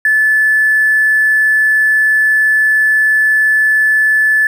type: tone with hard clipping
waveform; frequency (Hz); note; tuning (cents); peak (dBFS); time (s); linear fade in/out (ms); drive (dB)
triangle; 1737; A6; -23; -8; 0.05-4.47; 2; 3
effects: none